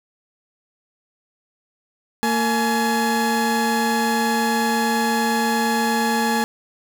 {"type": "tone pair together", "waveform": "30% pulse", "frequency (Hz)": [228.6, 845.8], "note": ["A#3", "G#5"], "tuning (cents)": [-34, 31], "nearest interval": "octave + major seventh", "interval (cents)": 2265, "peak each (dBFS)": -18, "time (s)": [2.23, 6.44], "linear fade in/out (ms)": 0, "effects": []}